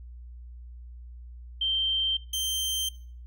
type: tone pair in turn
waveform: sine / sawtooth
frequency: 3136 / 3136 Hz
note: G7 / G7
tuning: 0 / 0 cents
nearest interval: unison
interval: 0 cents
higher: neither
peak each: -24 dBFS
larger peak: neither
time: 1.61-2.17 / 2.33-2.89 s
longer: neither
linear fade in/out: 5 ms
effects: noise-tail reverb RT60 0.5 s tail -20 dB re dry + added 60 Hz sine -41 dBFS peak until 3.26 s